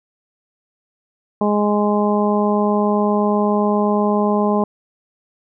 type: harmonic tone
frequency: 207.7 Hz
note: G#3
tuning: in tune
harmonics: 1 / 2 / 3 / 4 / 5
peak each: -17 / -20 / -22 / -23 / -24 dBFS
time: 1.41-4.64 s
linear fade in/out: 2 ms
effects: none